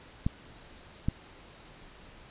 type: clicks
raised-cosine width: 5 ms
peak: -14 dBFS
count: 2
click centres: 0.265 / 1.085 s
effects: pink hiss -52 dBFS RMS until 2.3 s + resampled to 8000 Hz